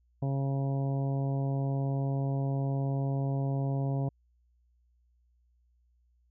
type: harmonic tone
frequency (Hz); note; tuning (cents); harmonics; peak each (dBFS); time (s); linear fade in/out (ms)
137; C#3; -20; 1 / 2 / 3 / 4 / 5 / 6 / 7; -28 / -37 / -42 / -42 / -42 / -50 / -50; 0.22-4.09; 5
effects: added 60 Hz sine -65 dBFS peak until 6.3 s